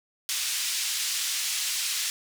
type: band-pass noise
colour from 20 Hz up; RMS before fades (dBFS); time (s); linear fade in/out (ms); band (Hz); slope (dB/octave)
white; -29; 0.29-2.1; 0; 2500 to 7600; 12
effects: none